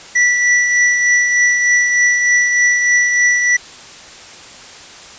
square tone with tremolo, 1959 Hz, B6, 15 cents flat, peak -9 dBFS, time 0.15-3.57 s, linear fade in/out 10 ms, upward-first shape triangle, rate 3.3 Hz, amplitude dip 45%, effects white hiss -36 dBFS RMS until 5.18 s + resampled to 16000 Hz

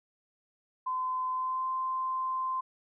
sine tone with pitch glide, 1025 to 1039.9 Hz, C6 to C6, -36 to -11 cents, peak -29 dBFS, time 0.86-2.61 s, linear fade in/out 10 ms, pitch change +25 cents, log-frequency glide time 1.32-1.68 s, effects none

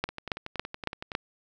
two click trains, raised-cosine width 0.3 ms, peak -20 / -11 dBFS, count 12 / 5, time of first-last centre 0.09-1.118 / 0.04-1.151 s, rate 10.7 / 3.6 Hz, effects none

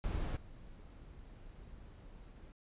brown noise with level steps, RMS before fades -36 / -53 dBFS, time 0.04-2.52 s, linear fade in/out 0 ms, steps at 0.36 s, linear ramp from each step 10 ms, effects resampled to 8000 Hz

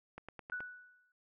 click train, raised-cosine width 0.5 ms, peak -31 dBFS, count 5, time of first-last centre 0.18-0.605 s, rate 9.41 Hz
sine tone with exponential decay, 1479 Hz, F#6, 1 cent flat, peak -35 dBFS, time 0.52-1.12 s, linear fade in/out 2 ms, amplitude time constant 130 ms
effects none

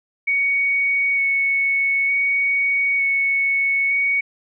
sine tone with vibrato, 2225 Hz, C#7, 6 cents sharp, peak -16 dBFS, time 0.27-4.21 s, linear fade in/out 10 ms, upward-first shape square, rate 0.55 Hz, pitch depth 9 cents each way, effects none

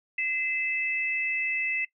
sine tone pair together, 2050 / 2623 Hz, C7 / E7, -36 / -9 cents, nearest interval major third, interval 427 cents, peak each -28 dBFS, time 0.18-1.85 s, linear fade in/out 5 ms, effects noise-tail reverb RT60 0.1 s tail -20 dB re dry

